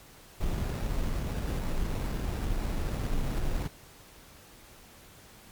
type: noise with sample-and-hold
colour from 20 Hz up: brown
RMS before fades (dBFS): -30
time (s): 0.4-3.68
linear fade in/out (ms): 10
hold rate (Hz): 3150
effects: pink hiss -53 dBFS RMS until 5.51 s + MP3 96 kbps